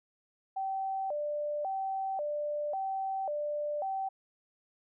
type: tone with vibrato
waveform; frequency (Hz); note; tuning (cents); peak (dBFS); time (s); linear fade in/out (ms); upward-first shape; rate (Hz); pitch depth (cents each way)
sine; 676; E5; +43; -31; 0.56-4.09; 10; square; 0.92; 230
effects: none